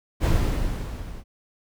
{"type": "noise with level ramp", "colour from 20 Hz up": "brown", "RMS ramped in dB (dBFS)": [-17, -38], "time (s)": [0.2, 1.24], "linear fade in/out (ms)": 50, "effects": []}